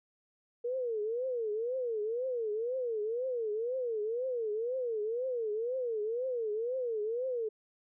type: tone with vibrato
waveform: sine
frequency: 467.7 Hz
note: A#4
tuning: 6 cents sharp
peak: -31 dBFS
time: 0.64-7.49 s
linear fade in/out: 10 ms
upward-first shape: triangle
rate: 2 Hz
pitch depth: 220 cents each way
effects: none